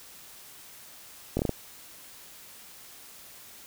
slowing click train, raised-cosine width 2 ms, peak -13 dBFS, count 5, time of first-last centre 1.37-1.493 s, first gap 22 ms, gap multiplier 1.23, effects white hiss -49 dBFS RMS until 3.66 s

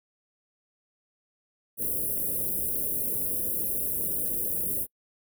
white band-stop noise, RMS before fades -29 dBFS, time 1.77-4.87 s, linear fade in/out 50 ms, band 570 to 9800 Hz, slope 48 dB/octave, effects noise-tail reverb RT60 0.1 s tail -26 dB re dry

